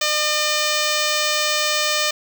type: tone with notch filter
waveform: 5% pulse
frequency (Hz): 604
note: D5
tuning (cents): +48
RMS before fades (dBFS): -20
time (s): 0.01-2.11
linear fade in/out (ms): 5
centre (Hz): 10000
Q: 2
effects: none